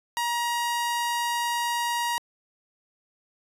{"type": "tone", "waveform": "sawtooth", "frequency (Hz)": 949, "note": "A#5", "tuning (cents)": 31, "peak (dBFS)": -21, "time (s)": [0.17, 2.18], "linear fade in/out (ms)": 0, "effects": ["resampled to 32000 Hz"]}